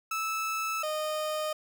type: tone pair in turn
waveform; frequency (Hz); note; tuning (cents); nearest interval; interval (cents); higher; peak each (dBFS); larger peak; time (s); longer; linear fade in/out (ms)
30% pulse; 1310 / 615.6; E6 / D#5; -11 / -19; octave + minor second; 1308; first; -27; neither; 0.11-0.83 / 0.83-1.53; first; 5
effects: none